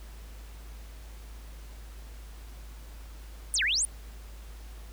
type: exponential two-way sweep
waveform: sine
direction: down then up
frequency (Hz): 9956 to 1500 to 9956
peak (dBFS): -24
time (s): 3.54-3.85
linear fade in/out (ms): 0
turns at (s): 3.63
effects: added 53 Hz sine -42 dBFS peak until 4.92 s + pink hiss -54 dBFS RMS until 4.92 s